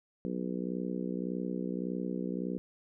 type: harmonic tone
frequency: 61.74 Hz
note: B1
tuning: in tune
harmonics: 3 / 4 / 5 / 6 / 7 / 8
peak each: -36 / -38 / -40 / -42 / -43 / -44 dBFS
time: 0.25-2.58 s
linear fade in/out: 0 ms
effects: none